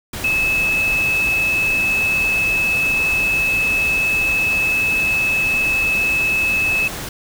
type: tone in noise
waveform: sine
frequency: 2596 Hz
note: E7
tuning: 27 cents flat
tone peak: -15 dBFS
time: 0.24-6.88 s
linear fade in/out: 5 ms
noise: pink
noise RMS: -28 dBFS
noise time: 0.13-7.09 s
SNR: +10 dB
effects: none